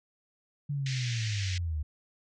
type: linear sweep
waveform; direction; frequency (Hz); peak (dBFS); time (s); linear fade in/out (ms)
sine; down; 146.1 to 72.7; -29; 0.69-1.83; 10
type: band-pass noise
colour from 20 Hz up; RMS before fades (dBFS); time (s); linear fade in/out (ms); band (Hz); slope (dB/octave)
pink; -39; 0.86-1.58; 2; 1800 to 6700; 48
effects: none